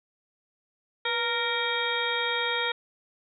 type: harmonic tone with a mistuned harmonic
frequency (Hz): 465.1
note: A#4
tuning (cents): -4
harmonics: 1 / 2 / 3 / 4 / 5 / 7 / 8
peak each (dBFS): -33 / -33 / -33 / -33 / -33 / -33 / -33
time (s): 1.05-2.72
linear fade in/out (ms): 5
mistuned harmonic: 1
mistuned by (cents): +71
effects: none